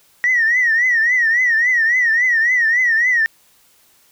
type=tone with vibrato; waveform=sine; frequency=1900 Hz; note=A#6; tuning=33 cents sharp; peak=-11 dBFS; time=0.24-3.26 s; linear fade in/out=0 ms; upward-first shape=triangle; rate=3.6 Hz; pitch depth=140 cents each way; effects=tanh soft clip ceiling -8 dBFS + white hiss -54 dBFS RMS until 4.11 s